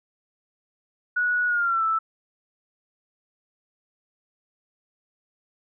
sine tone with pitch glide, 1464 to 1319.4 Hz, F#6 to E6, -19 to +1 cents, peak -20 dBFS, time 1.16-1.99 s, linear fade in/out 10 ms, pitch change -180 cents, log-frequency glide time 1.47-1.84 s, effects none

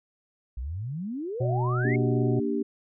sine exponential sweep, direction up, 56 to 2217 Hz, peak -30 dBFS, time 0.57-1.96 s, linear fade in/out 5 ms
harmonic tone, 123.47 Hz, B2, in tune, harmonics 1 / 3 / 5 / 6, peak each -24 / -32 / -39 / -41 dBFS, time 1.4-2.4 s, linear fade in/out 10 ms
sine chord, G minor, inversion first, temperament equal with one note detuned, 233.1 / 293.7 / 394.5 Hz, Bb3 / D4 / G4, 0 / 0 / +11 cents, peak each -29 dBFS, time 1.84-2.63 s, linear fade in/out 10 ms
effects none

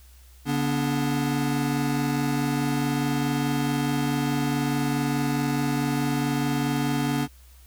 square tone cluster, 143.3 / 245.7 / 290.4 Hz, D3 / B3 / D4, -42 / -9 / -19 cents, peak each -28 dBFS, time 0.45-7.28 s, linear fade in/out 50 ms, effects added 63 Hz sine -48 dBFS peak until 7.66 s + white hiss -57 dBFS RMS until 7.66 s

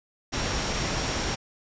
sine tone in noise, 5588 Hz, F8, in tune, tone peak -38 dBFS, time 0.32-1.36 s, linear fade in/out 20 ms, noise pink, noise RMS -28 dBFS, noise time 0.32-1.36 s, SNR -13 dB, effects resampled to 16000 Hz

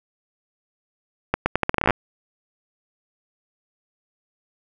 accelerating click train, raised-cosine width 0.5 ms, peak -3 dBFS, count 14, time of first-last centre 1.34-1.907 s, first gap 120 ms, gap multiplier 0.8, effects none

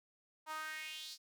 sawtooth tone with high-pass filter sweep, 311.3 Hz, D#4, 1 cent sharp, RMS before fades -45 dBFS, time 0.46-1.18 s, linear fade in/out 50 ms, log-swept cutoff 950 to 5000 Hz, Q 3.8, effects none

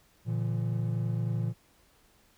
triangle tone cluster, 115.9 / 145.2 / 168.7 Hz, A#2 / D3 / E3, -10 / -19 / +40 cents, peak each -27 / -35 / -32 dBFS, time 0.25-1.54 s, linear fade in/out 50 ms, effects pink hiss -64 dBFS RMS until 2.37 s

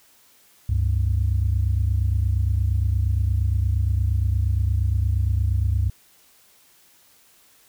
sine tone pair together, 69.9 / 98.48 Hz, C#2 / G2, +15 / +8 cents, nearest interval tritone, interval 593 cents, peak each -20 dBFS, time 0.69-5.9 s, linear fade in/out 5 ms, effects tanh soft clip ceiling -12 dBFS + white hiss -56 dBFS RMS until 7.68 s

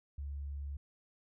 sine tone, 70.8 Hz, C#2, 37 cents sharp, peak -38 dBFS, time 0.18-0.77 s, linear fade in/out 5 ms, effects none

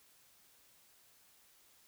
silence, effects white hiss -66 dBFS RMS until 1.87 s

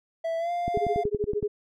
triangle tone with pitch glide, 659.3 to 698.5 Hz, E5 to F5, 0 to 0 cents, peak -24 dBFS, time 0.24-1.04 s, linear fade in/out 10 ms, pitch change +100 cents, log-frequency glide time 0.38-0.51 s
click train, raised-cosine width 3 ms, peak -18 dBFS, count 9, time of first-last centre 0.68-1.428 s, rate 10.7 Hz
sine tone with tremolo, 415.3 Hz, G#4, in tune, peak -22 dBFS, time 0.74-1.48 s, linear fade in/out 5 ms, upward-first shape sine, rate 13 Hz, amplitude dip 100%
effects none

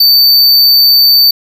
square tone, 4568 Hz, D8, 49 cents flat, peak -4 dBFS, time 0-1.31 s, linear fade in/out 5 ms, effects none

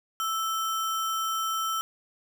sine tone with sample-and-hold, 1318.5 Hz, E6, in tune, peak -26 dBFS, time 0.2-1.81 s, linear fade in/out 0 ms, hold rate 4410 Hz, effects none

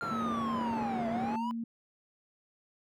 triangle linear two-way sweep, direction down then up, 1400 to 659.3 to 1002 Hz, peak -32 dBFS, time 0.01-1.51 s, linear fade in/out 0 ms, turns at 1.09 s
pink band-pass noise, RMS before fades -40 dBFS, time 0.02-1.36 s, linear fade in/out 2 ms, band 150 to 1300 Hz, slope 12 dB/octave
sine tone, 230.3 Hz, A#3, 21 cents flat, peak -33 dBFS, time 0.11-1.64 s, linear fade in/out 5 ms
effects none

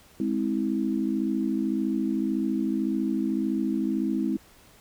sine chord, Ab augmented, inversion none, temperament equal with one note detuned, 207.7 / 261.6 / 323.4 Hz, Ab3 / C4 / E4, 0 / 0 / -33 cents, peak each -28 dBFS, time 0.2-4.37 s, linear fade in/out 2 ms, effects pink hiss -55 dBFS RMS until 4.8 s

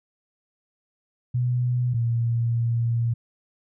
sine tone pair in turn, 123.47 / 116.97 Hz, B2 / A#2, 0 / +6 cents, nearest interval minor second, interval 94 cents, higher first, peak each -20 dBFS, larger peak neither, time 1.34-1.94 / 1.94-3.14 s, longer second, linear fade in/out 10 ms, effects none

